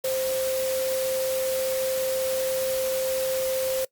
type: tone in noise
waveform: sine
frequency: 523.3 Hz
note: C5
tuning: in tune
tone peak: -24 dBFS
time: 0.04-3.85 s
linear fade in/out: 5 ms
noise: white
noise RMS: -33 dBFS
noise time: 0.04-3.85 s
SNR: +6 dB
effects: noise-tail reverb RT60 0.1 s tail -21 dB re dry + Opus 48 kbps